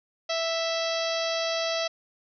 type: harmonic tone with a mistuned harmonic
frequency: 659.3 Hz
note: E5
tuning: in tune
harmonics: 1 / 2 / 3 / 4 / 5 / 6 / 7 / 8 / 9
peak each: -28 / -36 / -37 / -37 / -36 / -36 / -37 / -37 / -41 dBFS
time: 0.29-1.88 s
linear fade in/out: 10 ms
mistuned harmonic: 5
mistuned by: -17 cents
effects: none